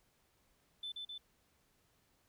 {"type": "tone with echo", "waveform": "sine", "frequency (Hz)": 3520, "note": "A7", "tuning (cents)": 0, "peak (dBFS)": -39, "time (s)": [0.83, 0.92], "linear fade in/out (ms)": 5, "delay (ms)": 130, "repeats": 2, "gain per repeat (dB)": -2, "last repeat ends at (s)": 1.18, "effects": ["tanh soft clip ceiling -37 dBFS", "pink hiss -74 dBFS RMS until 2.28 s"]}